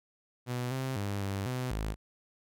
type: tone with pitch steps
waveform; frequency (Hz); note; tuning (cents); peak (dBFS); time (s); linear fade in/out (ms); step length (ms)
sawtooth; 123.5 / 131.6 / 100.6 / 98.4 / 126.9 / 53.1; B2 / C3 / G2 / G2 / B2 / G#1; 0 / +10 / +45 / +7 / +47 / +39; -28; 0.46-1.96; 50; 250
effects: none